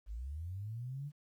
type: linear sweep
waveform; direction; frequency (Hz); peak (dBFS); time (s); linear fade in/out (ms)
sine; up; 47.57 to 149.8; -39; 0.06-1.12; 50
effects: 12-bit